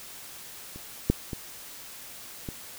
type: clicks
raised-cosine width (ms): 3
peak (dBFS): -29 / -7 / -20 / -21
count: 4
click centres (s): 0.76 / 1.1 / 1.332 / 2.488
effects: white hiss -44 dBFS RMS until 2.78 s